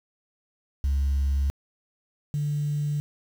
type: tone pair in turn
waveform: sine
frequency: 69.3 / 146.84 Hz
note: C#2 / D3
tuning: 0 / 0 cents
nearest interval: octave + minor second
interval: 1300 cents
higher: second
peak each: -19 / -23 dBFS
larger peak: first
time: 0.84-1.5 / 2.34-3 s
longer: neither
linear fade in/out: 0 ms
effects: tanh soft clip ceiling -19 dBFS + 8-bit